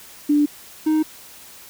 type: tone pair in turn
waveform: sine / triangle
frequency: 293.7 / 311.2 Hz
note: D4 / D#4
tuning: 0 / 0 cents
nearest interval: minor second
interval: 100 cents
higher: second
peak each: -13 / -13 dBFS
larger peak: neither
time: 0.29-0.46 / 0.86-1.03 s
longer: neither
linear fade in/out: 10 ms
effects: white hiss -43 dBFS RMS until 1.69 s